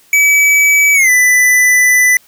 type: tone with pitch glide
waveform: square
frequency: 2289 to 1992.7 Hz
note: D7 to B6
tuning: -45 to +15 cents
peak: -7 dBFS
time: 0.13-2.17 s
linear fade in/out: 2 ms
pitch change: -240 cents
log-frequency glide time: 0.94-1.1 s
effects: white hiss -48 dBFS RMS until 2.27 s